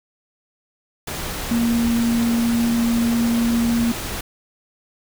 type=tone in noise; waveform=sine; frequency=233.6 Hz; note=A#3; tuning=4 cents sharp; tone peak=-16 dBFS; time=1.51-3.92 s; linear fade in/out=5 ms; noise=pink; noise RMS=-28 dBFS; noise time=1.07-4.21 s; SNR=+9 dB; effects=none